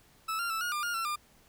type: tone with pitch steps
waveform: 40% pulse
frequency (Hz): 1309 / 1387 / 1319 / 1433 / 1199 / 1416 / 1351 / 1202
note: E6 / F6 / E6 / F6 / D6 / F6 / E6 / D6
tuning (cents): -13 / -12 / +1 / +44 / +36 / +23 / +42 / +40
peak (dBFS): -30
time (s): 0.28-1.16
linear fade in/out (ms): 10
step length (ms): 110
effects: pink hiss -62 dBFS RMS until 1.48 s